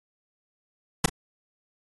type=noise with echo; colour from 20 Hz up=pink; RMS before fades=-17 dBFS; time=1.04-1.06 s; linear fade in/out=5 ms; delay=35 ms; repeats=1; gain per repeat=-14 dB; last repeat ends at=1.095 s; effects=AAC 32 kbps